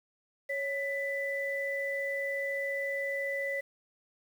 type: tone pair together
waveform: sine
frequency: 554.4 / 1990 Hz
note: C#5 / B6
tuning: 0 / +13 cents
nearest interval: octave + minor seventh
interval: 2213 cents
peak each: -34 / -33 dBFS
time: 0.49-3.61 s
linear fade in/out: 10 ms
effects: 9-bit